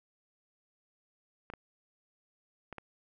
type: clicks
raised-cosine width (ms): 0.5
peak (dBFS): -27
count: 4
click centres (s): 1.501 / 1.537 / 2.727 / 2.783
effects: none